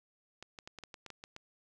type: clicks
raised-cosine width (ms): 0.2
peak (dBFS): -29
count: 10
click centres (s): 0.426 / 0.588 / 0.675 / 0.787 / 0.837 / 0.942 / 1.063 / 1.103 / 1.239 / 1.364
effects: none